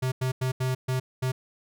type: tone bursts at uneven times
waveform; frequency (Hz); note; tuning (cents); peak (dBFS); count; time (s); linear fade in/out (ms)
square; 129.1; C3; -23; -25; 6; 0.02-0.12 / 0.21-0.32 / 0.41-0.52 / 0.6-0.75 / 0.88-1 / 1.22-1.32; 10
effects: none